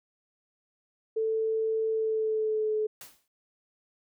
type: tone with pitch glide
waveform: sine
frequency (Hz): 442.6 to 429.8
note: A4 to A4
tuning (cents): +10 to -41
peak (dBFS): -25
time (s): 1.16-2.87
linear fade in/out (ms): 10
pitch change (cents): -51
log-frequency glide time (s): 1.91-2.76
type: noise with exponential decay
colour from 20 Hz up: white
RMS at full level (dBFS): -42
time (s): 3.01-3.28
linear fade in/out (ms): 2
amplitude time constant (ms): 58
effects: none